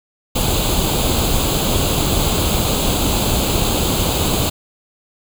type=noise with comb filter; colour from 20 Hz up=pink; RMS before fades=-17 dBFS; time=0.35-4.5 s; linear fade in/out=10 ms; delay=0.27 ms; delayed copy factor=+0.75; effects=none